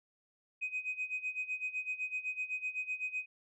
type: tone with tremolo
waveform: sine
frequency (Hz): 2510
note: D#7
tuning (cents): +15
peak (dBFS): -31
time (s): 0.61-3.26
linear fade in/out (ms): 20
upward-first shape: sine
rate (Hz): 7.9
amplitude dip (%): 85
effects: tanh soft clip ceiling -29 dBFS